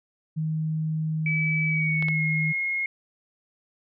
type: tone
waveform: sine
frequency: 157.3 Hz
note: D#3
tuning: 19 cents sharp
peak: -24 dBFS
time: 0.36-2.53 s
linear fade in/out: 20 ms
type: tone with pitch glide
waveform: sine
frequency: 2296 to 2155 Hz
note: D7 to C#7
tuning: -40 to -49 cents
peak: -24 dBFS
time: 1.26-2.86 s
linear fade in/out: 2 ms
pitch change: -109 cents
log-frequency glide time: 1.67-2.22 s
type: clicks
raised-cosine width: 0.3 ms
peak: -18 dBFS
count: 2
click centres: 2.025 / 2.085 s
effects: none